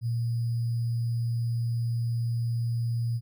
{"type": "tone with sample-and-hold", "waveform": "sine", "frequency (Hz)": 117.1, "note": "A#2", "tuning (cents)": 8, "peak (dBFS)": -25, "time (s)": [0.01, 3.21], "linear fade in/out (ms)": 50, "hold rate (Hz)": 4900, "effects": []}